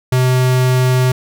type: tone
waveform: square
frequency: 127.7 Hz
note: C3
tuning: 42 cents flat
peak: -11 dBFS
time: 0.12-1.12 s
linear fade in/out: 5 ms
effects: none